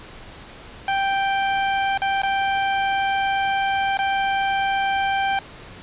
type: tone with dropouts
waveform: sawtooth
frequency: 784 Hz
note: G5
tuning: in tune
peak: -15 dBFS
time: 0.88-5.39 s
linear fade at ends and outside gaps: 2 ms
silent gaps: 1.976-2.018 / 2.219-2.233 / 3.972-3.989 s
effects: pink hiss -41 dBFS RMS until 5.82 s + resampled to 8000 Hz